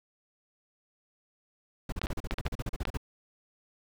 brown noise bursts, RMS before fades -32 dBFS, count 16, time 1.89-2.973 s, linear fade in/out 5 ms, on 33 ms, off 37 ms
clicks, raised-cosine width 0.3 ms, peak -16 dBFS, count 6, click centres 2.016 / 2.069 / 2.31 / 2.385 / 2.465 / 2.853 s
effects none

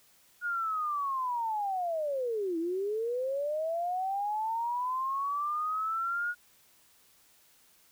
sine linear two-way sweep, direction down then up, 1449 to 321.7 to 1449 Hz, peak -29 dBFS, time 0.41-6.35 s, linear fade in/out 50 ms, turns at 2.58 s, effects white hiss -63 dBFS RMS until 7.91 s

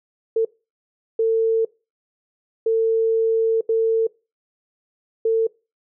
sine tone bursts at uneven times, 450 Hz, A4, 39 cents sharp, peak -15 dBFS, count 5, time 0.36-0.45 / 1.19-1.65 / 2.66-3.61 / 3.69-4.07 / 5.25-5.47 s, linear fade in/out 5 ms, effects noise-tail reverb RT60 0.3 s tail -23 dB re dry

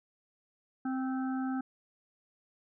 harmonic tone with a mistuned harmonic, 261.6 Hz, C4, in tune, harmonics 1 / 3 / 5 / 6, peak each -31 / -41 / -45 / -47 dBFS, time 0.85-1.61 s, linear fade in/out 5 ms, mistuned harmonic 6, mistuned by -26 cents, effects none

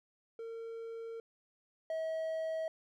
triangle tone pair in turn, 456.3 / 642.1 Hz, A#4 / E5, -37 / -46 cents, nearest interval tritone, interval 591 cents, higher second, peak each -39 / -32 dBFS, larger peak second, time 0.39-1.2 / 1.9-2.68 s, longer first, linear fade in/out 2 ms, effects none

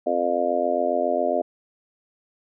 harmonic tone, 87.31 Hz, F2, in tune, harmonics 3 / 4 / 5 / 6 / 7 / 8, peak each -30 / -30 / -29 / -31 / -23 / -26 dBFS, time 0.06-1.42 s, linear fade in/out 10 ms, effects none

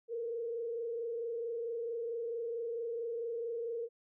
sine tone with frequency modulation, 465 Hz, A#4, 4 cents flat, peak -35 dBFS, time 0.08-3.89 s, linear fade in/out 50 ms, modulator 24.5 Hz, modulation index 0.65, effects none

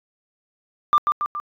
sine tone with echo, 1189 Hz, D6, 21 cents sharp, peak -10 dBFS, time 0.93-0.98 s, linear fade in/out 0 ms, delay 140 ms, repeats 3, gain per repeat -5 dB, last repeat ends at 1.4 s, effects tanh soft clip ceiling -10 dBFS

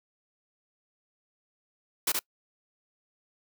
white noise with echo, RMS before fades -26 dBFS, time 2.07-2.12 s, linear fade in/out 5 ms, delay 72 ms, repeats 1, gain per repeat -3 dB, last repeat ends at 2.192 s, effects noise-tail reverb RT60 0.1 s tail -24 dB re dry + high-pass 200 Hz 12 dB/octave

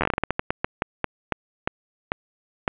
slowing click train, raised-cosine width 0.5 ms, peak -6 dBFS, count 19, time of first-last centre 0.01-2.678 s, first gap 11 ms, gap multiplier 1.26, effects resampled to 8000 Hz + 7-bit

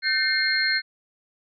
sine tone cluster, 1538 / 1792 / 2126 / 4225 Hz, G6 / A6 / C7 / C8, -33 / +31 / +27 / +16 cents, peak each -25 / -28 / -26 / -24 dBFS, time 0.02-0.82 s, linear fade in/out 50 ms, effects none

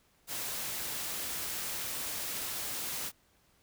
white noise, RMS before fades -37 dBFS, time 0.27-3.12 s, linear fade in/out 50 ms, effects pink hiss -68 dBFS RMS until 3.62 s

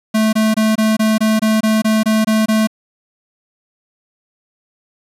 square tone bursts, 218.2 Hz, A3, 14 cents flat, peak -12 dBFS, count 12, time 0.14-2.673 s, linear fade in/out 10 ms, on 190 ms, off 23 ms, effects resampled to 32000 Hz + 7-bit

